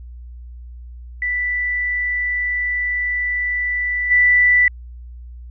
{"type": "tone with level steps", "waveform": "sine", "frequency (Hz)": 1975.5, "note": "B6", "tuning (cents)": 0, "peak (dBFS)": [-18, -10], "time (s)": [1.22, 4.68], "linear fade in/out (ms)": 2, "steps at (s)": 4.1, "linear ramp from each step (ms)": 20, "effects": ["added 60 Hz sine -33 dBFS peak until 5.5 s"]}